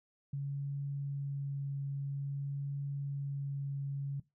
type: tone with vibrato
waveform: sine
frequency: 140 Hz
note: C#3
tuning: 18 cents sharp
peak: -34 dBFS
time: 0.33-4.2 s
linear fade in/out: 5 ms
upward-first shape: triangle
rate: 0.5 Hz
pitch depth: 10 cents each way
effects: noise-tail reverb RT60 0.2 s tail -19 dB re dry